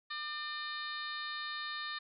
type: harmonic tone with a mistuned harmonic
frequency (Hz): 600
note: D5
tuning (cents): +37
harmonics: 2 / 3 / 4 / 5 / 6 / 7 / 8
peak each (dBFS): -43 / -42 / -52 / -53 / -44 / -46 / -57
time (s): 0.1-1.99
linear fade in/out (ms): 10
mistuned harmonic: 6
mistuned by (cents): +38
effects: none